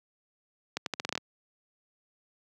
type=accelerating click train; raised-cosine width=0.2 ms; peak=-13 dBFS; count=9; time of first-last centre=0.77-1.177 s; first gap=92 ms; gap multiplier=0.82; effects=high-pass 150 Hz 12 dB/octave